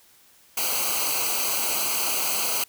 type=noise with comb filter; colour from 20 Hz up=white; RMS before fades=-25 dBFS; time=0.57-2.64 s; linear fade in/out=5 ms; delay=0.56 ms; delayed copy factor=-0.85; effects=white hiss -56 dBFS RMS until 2.68 s